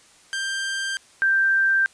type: tone pair in turn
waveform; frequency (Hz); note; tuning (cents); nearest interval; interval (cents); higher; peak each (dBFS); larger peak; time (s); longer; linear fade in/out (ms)
sawtooth / sine; 1580 / 1573; G6 / G6; +13 / +6; unison; 7; first; -21 / -16; second; 0.33-0.97 / 1.22-1.86; neither; 0
effects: white hiss -53 dBFS RMS until 1.93 s + resampled to 22050 Hz